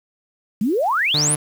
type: exponential sweep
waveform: sine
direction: up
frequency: 191.9 to 11050 Hz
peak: -16 dBFS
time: 0.61-1.35 s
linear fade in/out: 5 ms
type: tone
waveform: sawtooth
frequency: 148.9 Hz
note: D3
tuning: 24 cents sharp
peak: -18 dBFS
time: 1.14-1.36 s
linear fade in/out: 5 ms
effects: 7-bit